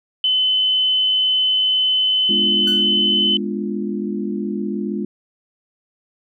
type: tone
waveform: sine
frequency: 3034 Hz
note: F#7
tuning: 43 cents sharp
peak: -14 dBFS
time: 0.24-3.37 s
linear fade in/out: 2 ms
type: chord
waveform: sine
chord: G# diminished seventh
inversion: none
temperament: equal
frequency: 207.7 / 246.9 / 293.7 / 349.2 Hz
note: G#3 / B3 / D4 / F4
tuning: 0 / 0 / 0 / 0 cents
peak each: -23 / -29 / -29 / -27 dBFS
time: 2.29-5.05 s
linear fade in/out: 5 ms
type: tone with exponential decay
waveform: sawtooth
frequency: 1483 Hz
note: F#6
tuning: 4 cents sharp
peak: -24 dBFS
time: 2.67-2.93 s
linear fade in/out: 5 ms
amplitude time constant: 55 ms
effects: none